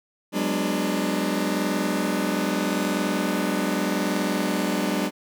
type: chord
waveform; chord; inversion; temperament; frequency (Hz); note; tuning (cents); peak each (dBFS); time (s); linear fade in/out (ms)
sawtooth; G# half-diminished seventh; third; just; 186.89 / 207.7 / 249.2 / 299; F#3 / G#3 / B3 / D4; +18 / 0 / +16 / +31; -24 / -24 / -26 / -23; 0.32-5.11; 50
effects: none